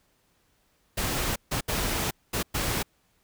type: noise bursts at uneven times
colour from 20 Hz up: pink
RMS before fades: -28 dBFS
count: 5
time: 0.97-1.36 / 1.51-1.61 / 1.68-2.11 / 2.33-2.43 / 2.54-2.83 s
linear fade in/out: 10 ms
effects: pink hiss -68 dBFS RMS until 3.23 s